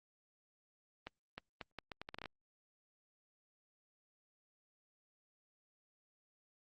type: accelerating click train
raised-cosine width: 0.3 ms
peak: -28 dBFS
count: 12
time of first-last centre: 1.07-2.258 s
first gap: 310 ms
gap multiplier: 0.75
effects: Opus 32 kbps